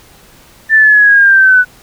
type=linear sweep; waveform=sine; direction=down; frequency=1782 to 1480 Hz; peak=-3 dBFS; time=0.69-1.65 s; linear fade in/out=50 ms; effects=pink hiss -42 dBFS RMS until 1.82 s